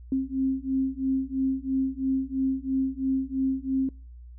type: beating tone pair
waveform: sine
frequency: 264.2 / 267.2 Hz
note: C4 / C4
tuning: +17 / +36 cents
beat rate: 3 Hz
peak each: -27 dBFS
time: 0.12-3.89 s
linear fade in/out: 2 ms
effects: noise-tail reverb RT60 0.4 s tail -26 dB re dry + added 60 Hz sine -42 dBFS peak until 4.38 s